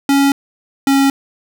square tone pair in turn, 278.1 / 274.4 Hz, C#4 / C#4, +6 / -17 cents, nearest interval unison, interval 23 cents, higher first, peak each -10 dBFS, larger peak neither, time 0.09-0.32 / 0.87-1.1 s, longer neither, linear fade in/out 2 ms, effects none

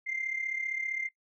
sine tone with amplitude modulation, 2094 Hz, C7, 1 cent sharp, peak -27 dBFS, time 0.06-1.09 s, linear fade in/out 20 ms, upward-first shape sine, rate 35.3 Hz, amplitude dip 75%, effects noise-tail reverb RT60 0.1 s tail -19 dB re dry + tanh soft clip ceiling -24 dBFS

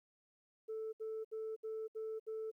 sine tone bursts, 440 Hz, A4, in tune, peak -38 dBFS, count 6, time 0.68-2.515 s, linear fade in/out 20 ms, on 250 ms, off 67 ms, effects tanh soft clip ceiling -37 dBFS + 13-bit

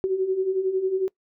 sine beating tone pair, 370 / 381 Hz, F#4 / G4, 0 / -49 cents, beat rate 11 Hz, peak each -28 / -22 dBFS, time 0.04-1.08 s, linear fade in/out 0 ms, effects noise-tail reverb RT60 0.1 s tail -23 dB re dry

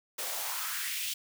white noise with high-pass filter sweep, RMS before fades -35 dBFS, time 0.18-1.14 s, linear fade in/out 10 ms, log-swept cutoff 450 to 3300 Hz, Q 2.4, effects none

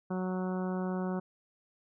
harmonic tone, 184.7 Hz, F#3, 3 cents flat, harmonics 1 / 2 / 3 / 4 / 5 / 6 / 7 / 8, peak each -32 / -38 / -42 / -44 / -46 / -48 / -49 / -50 dBFS, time 0.1-1.2 s, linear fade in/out 10 ms, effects none

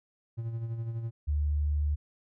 triangle tone with tremolo, 114.8 Hz, A#2, 26 cents flat, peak -28 dBFS, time 0.37-1.11 s, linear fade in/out 20 ms, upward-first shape sine, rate 12 Hz, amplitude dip 50%
sine tone, 73.9 Hz, D2, 11 cents sharp, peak -25 dBFS, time 1.27-1.96 s, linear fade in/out 20 ms
effects none

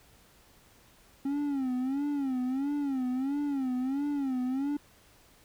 triangle tone with vibrato, 270.3 Hz, C#4, 44 cents flat, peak -26 dBFS, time 1.25-4.77 s, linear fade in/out 5 ms, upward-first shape sine, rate 1.5 Hz, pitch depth 130 cents each way, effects pink hiss -60 dBFS RMS until 5.44 s

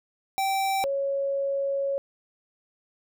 square / sine tone pair in turn, 777 / 553.1 Hz, G5 / C#5, -16 / -4 cents, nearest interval tritone, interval 588 cents, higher first, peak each -24 / -24 dBFS, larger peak neither, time 0.38-0.84 / 0.84-1.98 s, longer second, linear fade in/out 0 ms, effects none

